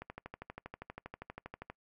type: click train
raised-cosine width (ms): 0.5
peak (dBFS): -28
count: 22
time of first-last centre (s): 0.02-1.7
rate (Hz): 12.5
effects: noise-tail reverb RT60 0.1 s tail -24 dB re dry